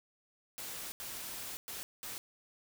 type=noise bursts at uneven times; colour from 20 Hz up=white; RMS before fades=-43 dBFS; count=4; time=0.58-0.92 / 1-1.57 / 1.68-1.83 / 2.03-2.18 s; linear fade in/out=0 ms; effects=none